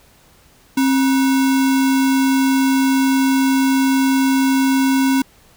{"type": "tone with sample-and-hold", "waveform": "sine", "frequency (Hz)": 266.9, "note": "C4", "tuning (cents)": 35, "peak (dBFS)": -12, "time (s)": [0.77, 5.22], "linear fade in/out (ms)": 5, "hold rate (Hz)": 1225, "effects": ["pink hiss -51 dBFS RMS until 5.56 s"]}